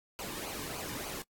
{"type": "noise with flanger", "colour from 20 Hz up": "pink", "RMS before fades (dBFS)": -40, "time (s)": [0.19, 1.22], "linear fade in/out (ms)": 0, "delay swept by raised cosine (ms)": [0.54, 1.54], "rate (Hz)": 3.4, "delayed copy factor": -0.65, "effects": ["noise-tail reverb RT60 0.1 s tail -26 dB re dry", "AAC 64 kbps"]}